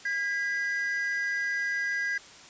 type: tone pair together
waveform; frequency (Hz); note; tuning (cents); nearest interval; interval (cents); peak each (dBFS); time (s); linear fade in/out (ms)
triangle; 1629.5 / 1975.5; G#6 / B6; -33 / 0; minor third; 333; -27 / -30; 0.05-2.18; 5
effects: white hiss -49 dBFS RMS until 2.49 s + resampled to 16000 Hz